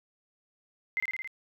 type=tone with echo; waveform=sine; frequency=2075 Hz; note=C7; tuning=15 cents flat; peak=-26 dBFS; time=0.97-1 s; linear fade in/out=0 ms; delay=55 ms; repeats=5; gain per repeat=-2 dB; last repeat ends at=1.275 s; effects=none